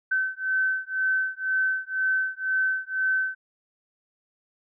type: beating tone pair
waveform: sine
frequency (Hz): 1531 / 1533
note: G6 / G6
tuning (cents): -41 / -39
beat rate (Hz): 2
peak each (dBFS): -26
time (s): 0.11-3.35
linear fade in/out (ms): 10
effects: none